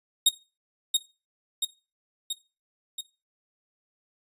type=tone with echo; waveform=sawtooth; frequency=3729 Hz; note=A#7; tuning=in tune; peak=-12 dBFS; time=0.26-0.29 s; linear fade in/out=5 ms; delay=680 ms; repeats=4; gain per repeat=-4 dB; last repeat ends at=3.01 s; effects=noise-tail reverb RT60 0.3 s tail -19 dB re dry + resampled to 32000 Hz